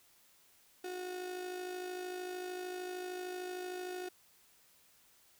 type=tone with amplitude modulation; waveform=35% pulse; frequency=364.1 Hz; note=F#4; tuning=28 cents flat; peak=-36 dBFS; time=0.84-4.09 s; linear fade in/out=5 ms; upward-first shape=sine; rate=53.2 Hz; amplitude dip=45%; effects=white hiss -66 dBFS RMS until 5.39 s